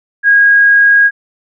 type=tone; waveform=sine; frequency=1639 Hz; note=G#6; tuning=23 cents flat; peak=-4 dBFS; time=0.23-1.11 s; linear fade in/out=50 ms; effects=none